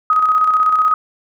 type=tone with tremolo; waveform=sine; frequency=1259 Hz; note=D#6; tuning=20 cents sharp; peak=-9 dBFS; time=0.1-0.94 s; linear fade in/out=2 ms; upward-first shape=square; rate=16 Hz; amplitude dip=40%; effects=none